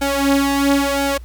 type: tone with flanger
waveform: sawtooth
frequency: 278.4 Hz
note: C#4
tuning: 8 cents sharp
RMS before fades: -17 dBFS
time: 0.01-1.18 s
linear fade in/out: 10 ms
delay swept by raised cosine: 1.3 to 4.7 ms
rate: 0.98 Hz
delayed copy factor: +0.75
effects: added 60 Hz sine -32 dBFS peak until 1.24 s + pink hiss -53 dBFS RMS until 1.24 s